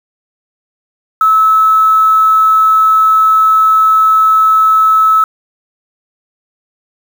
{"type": "tone with quantisation", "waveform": "sine", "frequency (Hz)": 1300, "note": "E6", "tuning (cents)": -24, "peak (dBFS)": -5, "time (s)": [1.21, 5.24], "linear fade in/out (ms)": 2, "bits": 5, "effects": []}